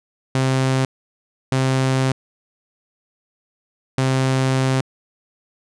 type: tone bursts at uneven times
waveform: sawtooth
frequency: 131.8 Hz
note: C3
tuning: 13 cents sharp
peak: -12 dBFS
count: 3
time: 0.35-0.85 / 1.52-2.12 / 3.98-4.81 s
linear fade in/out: 2 ms
effects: resampled to 22050 Hz